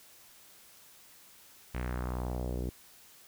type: tone with low-pass filter sweep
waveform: sawtooth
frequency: 61.74 Hz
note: B1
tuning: in tune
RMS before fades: -35 dBFS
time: 1.74-2.7 s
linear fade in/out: 10 ms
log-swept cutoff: 2400 to 370 Hz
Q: 1.9
effects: white hiss -57 dBFS RMS until 3.27 s